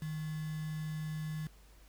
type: tone with quantisation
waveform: sine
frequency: 155.56 Hz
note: D#3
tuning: in tune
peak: -36 dBFS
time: 0.02-1.47 s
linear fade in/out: 2 ms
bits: 8
effects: added 50 Hz sine -57 dBFS peak until 1.88 s + pink hiss -64 dBFS RMS until 1.88 s